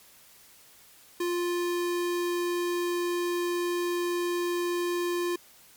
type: tone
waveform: square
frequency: 350.1 Hz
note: F4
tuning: 4 cents sharp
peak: -27 dBFS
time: 1.2-5.36 s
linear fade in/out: 5 ms
effects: white hiss -55 dBFS RMS until 5.76 s + MP3 96 kbps